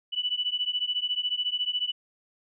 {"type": "beating tone pair", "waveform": "sine", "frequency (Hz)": [2960, 2974], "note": ["F#7", "F#7"], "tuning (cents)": [0, 8], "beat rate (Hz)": 14, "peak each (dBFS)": [-29, -29], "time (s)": [0.12, 1.92], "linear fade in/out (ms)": 20, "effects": []}